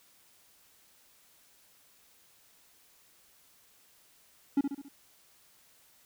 triangle tone with echo, 279.5 Hz, C#4, 14 cents sharp, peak -20 dBFS, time 4.57-4.61 s, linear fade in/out 5 ms, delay 69 ms, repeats 4, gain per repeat -6 dB, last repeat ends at 4.886 s, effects white hiss -63 dBFS RMS until 6.05 s

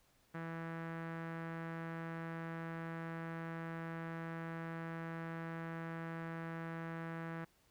sawtooth tone with low-pass filter, 164.81 Hz, E3, in tune, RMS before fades -44 dBFS, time 0.34-7.45 s, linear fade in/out 10 ms, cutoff 1700 Hz, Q 2.4, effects pink hiss -72 dBFS RMS until 7.7 s

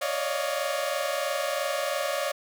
sawtooth tone cluster, 556 / 579 / 619 / 701 Hz, C#5 / D5 / D#5 / F5, +5 / -25 / -9 / +6 cents, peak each -27 / -29 / -28 / -31 dBFS, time 0.01-2.32 s, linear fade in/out 10 ms, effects none

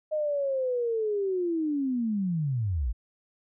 sine linear sweep, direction down, 622.3 to 49 Hz, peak -25 dBFS, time 0.11-2.93 s, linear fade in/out 20 ms, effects none

